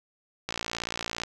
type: click train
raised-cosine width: 0.2 ms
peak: -13 dBFS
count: 44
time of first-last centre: 0.49-1.235 s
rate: 57.7 Hz
effects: none